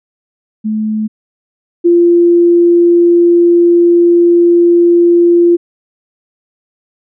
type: tone pair in turn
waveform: sine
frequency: 216 / 345.1 Hz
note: A3 / F4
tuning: -32 / -21 cents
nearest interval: minor sixth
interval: 811 cents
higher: second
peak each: -12 / -4 dBFS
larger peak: second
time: 0.64-1.08 / 1.84-5.57 s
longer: second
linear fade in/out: 20 ms
effects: none